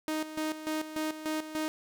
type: tone with tremolo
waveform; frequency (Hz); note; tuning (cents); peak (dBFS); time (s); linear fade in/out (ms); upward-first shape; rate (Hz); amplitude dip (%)
sawtooth; 311.1; D#4; 0; -26; 0.08-1.68; 0; square; 3.4; 70
effects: none